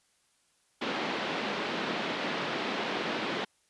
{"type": "band-pass noise", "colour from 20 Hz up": "pink", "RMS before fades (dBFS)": -33, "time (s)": [0.81, 3.45], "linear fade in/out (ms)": 10, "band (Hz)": [200, 3900], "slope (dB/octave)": 24, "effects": ["white hiss -70 dBFS RMS until 3.69 s", "resampled to 24000 Hz"]}